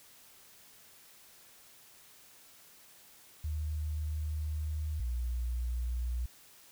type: tone pair in turn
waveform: sine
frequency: 76.6 / 60.37 Hz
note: D#2 / B1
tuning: -27 / -39 cents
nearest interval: major third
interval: 412 cents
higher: first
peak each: -32 / -31 dBFS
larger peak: second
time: 3.44-5 / 5-6.26 s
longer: first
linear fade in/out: 5 ms
effects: white hiss -58 dBFS RMS until 6.71 s